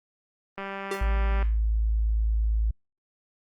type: click train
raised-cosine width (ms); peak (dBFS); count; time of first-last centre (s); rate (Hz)
0.5; -20; 167; 0.58-1.427; 196
type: tone with exponential decay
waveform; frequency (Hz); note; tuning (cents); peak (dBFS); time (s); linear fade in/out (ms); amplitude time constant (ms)
square; 392; G4; 0; -24; 0.91-1.12; 5; 45
type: tone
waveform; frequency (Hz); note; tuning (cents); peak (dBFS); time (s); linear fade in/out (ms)
sine; 54.4; A1; -19; -21; 1.01-2.71; 5
effects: Opus 24 kbps